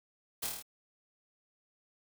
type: noise with echo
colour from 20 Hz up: white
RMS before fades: -36 dBFS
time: 0.42-0.47 s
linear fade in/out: 10 ms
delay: 26 ms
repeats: 6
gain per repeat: -2 dB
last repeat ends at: 0.626 s
effects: none